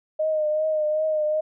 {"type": "tone with vibrato", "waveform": "sine", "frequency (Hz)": 617, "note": "D#5", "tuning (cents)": -15, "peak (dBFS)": -20, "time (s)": [0.19, 1.41], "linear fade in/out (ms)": 10, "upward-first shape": "triangle", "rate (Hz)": 2.6, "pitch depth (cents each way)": 39, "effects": []}